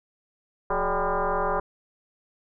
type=tone with frequency modulation; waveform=sine; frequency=220 Hz; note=A3; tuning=in tune; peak=-22 dBFS; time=0.7-1.6 s; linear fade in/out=5 ms; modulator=198 Hz; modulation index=5.6; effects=none